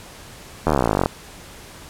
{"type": "slowing click train", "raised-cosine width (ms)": 1, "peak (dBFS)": -3, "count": 24, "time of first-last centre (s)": [0.67, 1.059], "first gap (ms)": 12, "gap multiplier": 1.03, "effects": ["pink hiss -41 dBFS RMS until 1.89 s", "low-pass 12000 Hz 12 dB/octave"]}